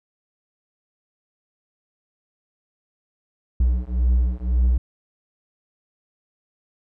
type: beating tone pair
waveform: triangle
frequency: 60.3 / 62.2 Hz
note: B1 / B1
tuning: -41 / +13 cents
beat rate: 1.9 Hz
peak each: -18 dBFS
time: 3.6-4.78 s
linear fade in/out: 5 ms
effects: none